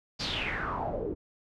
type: noise with low-pass filter sweep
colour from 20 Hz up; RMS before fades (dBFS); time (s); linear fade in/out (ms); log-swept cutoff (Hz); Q
pink; -33; 0.19-1.15; 20; 5000 to 340; 6
effects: none